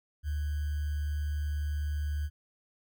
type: tone with sample-and-hold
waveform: sine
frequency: 74.1 Hz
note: D2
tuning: 16 cents sharp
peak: -29 dBFS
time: 0.23-2.3 s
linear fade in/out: 50 ms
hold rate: 1575 Hz
effects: none